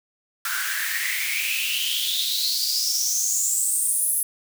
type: noise with high-pass filter sweep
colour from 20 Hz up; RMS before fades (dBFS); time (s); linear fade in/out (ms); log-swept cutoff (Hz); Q
white; -24; 0.45-4.23; 2; 1400 to 11000; 8.3
effects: none